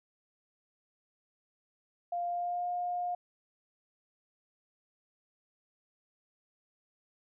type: tone with pitch glide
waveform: sine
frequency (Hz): 698.5 to 710.7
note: F5 to F5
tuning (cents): 0 to +30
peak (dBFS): -31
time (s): 2.12-3.15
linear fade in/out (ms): 5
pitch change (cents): +30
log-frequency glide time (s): 2.26-2.68
effects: none